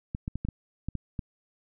clicks, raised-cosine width 5 ms, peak -19 dBFS, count 8, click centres 0.149 / 0.279 / 0.356 / 0.45 / 0.487 / 0.886 / 0.953 / 1.192 s, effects none

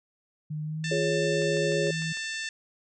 sine tone with pitch glide, 152.7 to 160.76 Hz, D#3 to E3, -32 to -43 cents, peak -30 dBFS, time 0.5-2.13 s, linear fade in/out 10 ms, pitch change +89 cents, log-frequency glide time 0.63-0.91 s
harmonic tone, 890 Hz, A5, 20 cents sharp, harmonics 2 / 3 / 4 / 5 / 6 / 7 / 8 / 9, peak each -34 / -38 / -40 / -42 / -44 / -45 / -46 / -47 dBFS, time 0.84-2.49 s, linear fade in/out 2 ms
sine chord, Db major, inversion first, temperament equal with one note detuned, 349.2 / 416.7 / 554.4 Hz, F4 / Ab4 / Db5, 0 / +6 / 0 cents, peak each -32 / -28 / -28 dBFS, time 0.91-1.91 s, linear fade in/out 5 ms
click train, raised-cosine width 0.3 ms, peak -31 dBFS, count 6, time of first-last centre 1.42-2.172 s, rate 6.65 Hz
effects none

